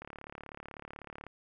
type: click train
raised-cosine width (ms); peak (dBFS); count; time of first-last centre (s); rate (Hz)
0.5; -29; 46; 0.02-1.267; 36.1
effects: none